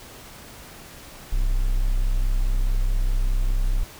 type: tone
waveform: triangle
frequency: 32.38 Hz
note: C1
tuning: 17 cents flat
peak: -16 dBFS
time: 1.32-3.84 s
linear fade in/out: 10 ms
effects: pink hiss -43 dBFS RMS until 3.99 s